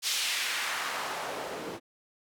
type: noise with band-pass filter sweep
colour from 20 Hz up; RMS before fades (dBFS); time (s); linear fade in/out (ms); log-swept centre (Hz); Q
white; -33; 0.02-1.8; 50; 4300 to 320; 1.1
effects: none